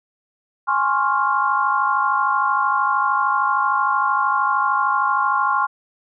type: chord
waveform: sine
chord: Db major seventh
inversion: second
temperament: equal with one note detuned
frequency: 830.6 / 1055.6 / 1108.7 / 1396.9 Hz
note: Ab5 / C6 / Db6 / F6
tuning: 0 / +15 / 0 / 0 cents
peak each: -23 / -20 / -22 / -22 dBFS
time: 0.67-5.67 s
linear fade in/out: 20 ms
effects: none